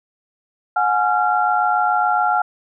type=tone cluster; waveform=sine; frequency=729 / 836 / 1378 Hz; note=F#5 / G#5 / F6; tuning=-26 / +11 / -24 cents; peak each=-19 dBFS; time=0.76-2.42 s; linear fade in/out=5 ms; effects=none